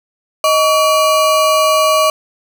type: ring-modulated tone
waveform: square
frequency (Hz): 880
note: A5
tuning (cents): 0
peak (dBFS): -7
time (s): 0.44-2.1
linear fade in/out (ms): 2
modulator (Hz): 255
effects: none